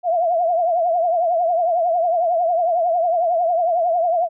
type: tone with vibrato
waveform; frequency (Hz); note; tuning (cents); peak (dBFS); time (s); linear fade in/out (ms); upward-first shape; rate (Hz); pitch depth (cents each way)
sine; 685; F5; -34; -15; 0.03-4.29; 50; triangle; 11; 120
effects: none